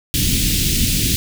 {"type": "band-stop noise", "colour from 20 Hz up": "pink", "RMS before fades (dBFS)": -17, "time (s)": [0.14, 1.16], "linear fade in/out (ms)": 0, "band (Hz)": [290, 2700], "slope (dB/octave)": 24, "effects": []}